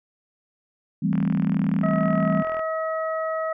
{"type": "chord", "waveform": "sine", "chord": "A minor seventh", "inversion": "second", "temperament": "equal", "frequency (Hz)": [164.81, 196, 220, 261.6], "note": ["E3", "G3", "A3", "C4"], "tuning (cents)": [0, 0, 0, 0], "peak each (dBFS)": [-24, -23, -27, -28], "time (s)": [1.02, 2.43], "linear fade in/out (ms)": 10}
{"type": "click train", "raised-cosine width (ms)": 0.5, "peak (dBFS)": -21, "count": 61, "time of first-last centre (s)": [1.13, 2.593], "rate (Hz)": 41}
{"type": "harmonic tone", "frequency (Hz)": 640, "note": "D#5", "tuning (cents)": 49, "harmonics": [1, 2, 3], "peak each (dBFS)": [-25, -29, -36], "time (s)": [1.83, 3.53], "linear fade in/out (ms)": 5}
{"effects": []}